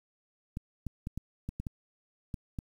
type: clicks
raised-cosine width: 5 ms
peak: -23 dBFS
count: 9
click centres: 0.571 / 0.867 / 1.071 / 1.176 / 1.49 / 1.6 / 1.668 / 2.342 / 2.588 s
effects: 9-bit